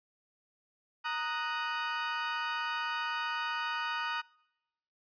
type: chord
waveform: 30% pulse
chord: D# minor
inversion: second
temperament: equal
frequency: 932.3 / 1244.5 / 1480 Hz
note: A#5 / D#6 / F#6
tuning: 0 / 0 / 0 cents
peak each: -34 dBFS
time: 1.04-4.22 s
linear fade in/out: 20 ms
effects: noise-tail reverb RT60 1.0 s tail -26 dB re dry + resampled to 11025 Hz